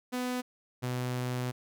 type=tone pair in turn; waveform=sawtooth; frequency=249.8 / 125.14 Hz; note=B3 / B2; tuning=+20 / +23 cents; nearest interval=octave; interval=1197 cents; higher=first; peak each=-27 dBFS; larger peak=neither; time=0.12-0.42 / 0.82-1.52 s; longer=second; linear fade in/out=20 ms; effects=none